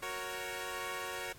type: chord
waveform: 10% pulse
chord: F# major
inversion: none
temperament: equal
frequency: 370 / 466.2 / 554.4 Hz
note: F#4 / A#4 / C#5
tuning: 0 / 0 / 0 cents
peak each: -34 dBFS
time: 0.02-1.33 s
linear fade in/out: 10 ms
effects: pink hiss -56 dBFS RMS until 1.38 s + MP3 64 kbps